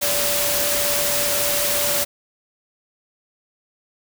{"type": "tone in noise", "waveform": "sine", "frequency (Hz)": 579, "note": "D5", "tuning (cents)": -25, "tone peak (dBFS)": -26, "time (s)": [0.01, 2.05], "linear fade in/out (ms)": 20, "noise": "white", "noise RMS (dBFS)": -21, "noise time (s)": [0.01, 2.05], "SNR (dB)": -8, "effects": []}